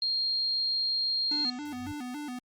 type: tone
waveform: sine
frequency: 4222 Hz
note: C8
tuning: 15 cents sharp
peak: -26 dBFS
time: 0.02-1.5 s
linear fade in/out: 2 ms
type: tone with vibrato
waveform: square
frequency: 271.1 Hz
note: C#4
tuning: 38 cents flat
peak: -36 dBFS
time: 1.31-2.39 s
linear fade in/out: 5 ms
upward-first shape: square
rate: 3.6 Hz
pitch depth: 150 cents each way
type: tone with exponential growth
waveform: sine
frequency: 96 Hz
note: G2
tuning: 36 cents flat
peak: -36 dBFS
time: 1.52-1.92 s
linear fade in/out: 5 ms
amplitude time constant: 85 ms
effects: Opus 24 kbps